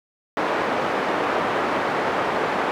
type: band-pass noise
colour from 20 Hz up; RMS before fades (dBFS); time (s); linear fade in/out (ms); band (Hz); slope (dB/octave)
pink; -23; 0.37-2.71; 0; 380 to 1500; 12
effects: none